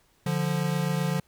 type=tone pair together; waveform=square; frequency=146.83 / 174.61 Hz; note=D3 / F3; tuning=0 / 0 cents; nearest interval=minor third; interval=300 cents; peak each=-28 dBFS; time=0.26-1.2 s; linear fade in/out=5 ms; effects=pink hiss -65 dBFS RMS until 1.27 s